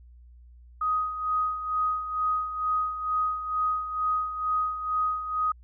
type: tone with tremolo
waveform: sine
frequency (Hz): 1252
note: D#6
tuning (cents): +10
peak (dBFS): -22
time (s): 0.81-5.52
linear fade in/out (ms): 5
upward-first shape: sine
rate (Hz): 2.2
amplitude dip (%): 65
effects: added 60 Hz sine -48 dBFS peak until 5.63 s